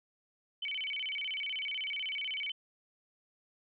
sine tone with vibrato, 2629 Hz, E7, 5 cents flat, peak -34 dBFS, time 0.62-2.52 s, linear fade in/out 5 ms, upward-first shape square, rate 16 Hz, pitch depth 260 cents each way, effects none

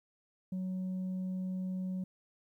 sine tone, 185.7 Hz, F#3, 7 cents sharp, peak -31 dBFS, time 0.52-2.04 s, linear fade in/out 5 ms, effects tanh soft clip ceiling -33 dBFS + 12-bit

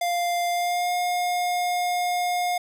square tone with pitch glide, 698.5 to 713.2 Hz, F5 to F5, 0 to +36 cents, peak -23 dBFS, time 0.01-2.58 s, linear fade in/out 5 ms, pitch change +36 cents, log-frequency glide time 0.48-0.93 s, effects none

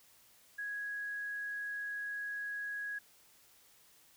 sine tone, 1661.2 Hz, G#6, in tune, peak -37 dBFS, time 0.58-2.99 s, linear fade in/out 10 ms, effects white hiss -64 dBFS RMS until 4.16 s

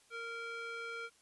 square tone with band-pass filter, 463.1 Hz, A#4, 11 cents flat, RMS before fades -43 dBFS, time 0.1-1.1 s, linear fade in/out 50 ms, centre 1800 Hz, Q 1.8, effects white hiss -67 dBFS RMS until 1.21 s + resampled to 24000 Hz

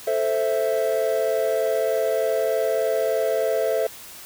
triangle chord, A minor, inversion none, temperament equal, 440 / 523.3 / 659.3 Hz, A4 / C5 / E5, 0 / 0 / 0 cents, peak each -22 / -22 / -21 dBFS, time 0.07-3.87 s, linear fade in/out 5 ms, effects tanh soft clip ceiling -10 dBFS + white hiss -41 dBFS RMS until 4.25 s

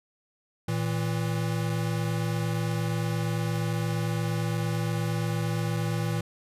square tone pair together, 114.5 / 163.15 Hz, A#2 / E3, -31 / -18 cents, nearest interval tritone, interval 613 cents, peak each -29 / -30 dBFS, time 0.68-6.21 s, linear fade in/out 5 ms, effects resampled to 32000 Hz

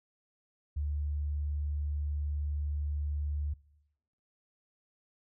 sine tone, 73.42 Hz, D2, in tune, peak -30 dBFS, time 0.76-3.54 s, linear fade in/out 10 ms, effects noise-tail reverb RT60 0.9 s tail -23 dB re dry

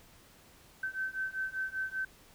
sine beating tone pair, 1537 / 1542.1 Hz, G6 / G6, -35 / -29 cents, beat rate 5.1 Hz, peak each -37 / -36 dBFS, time 0.83-2.05 s, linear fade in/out 5 ms, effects pink hiss -59 dBFS RMS until 2.34 s

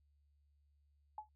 sine tone with exponential decay, 854 Hz, G#5, 48 cents sharp, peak -39 dBFS, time 1.18-1.29 s, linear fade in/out 2 ms, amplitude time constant 23 ms, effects noise-tail reverb RT60 0.1 s tail -22 dB re dry + added 72 Hz sine -70 dBFS peak until 1.35 s

